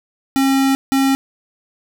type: tone bursts at uneven times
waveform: square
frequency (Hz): 269.9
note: C#4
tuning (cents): -46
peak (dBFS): -13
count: 2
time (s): 0.36-0.75 / 0.92-1.15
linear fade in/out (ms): 0
effects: none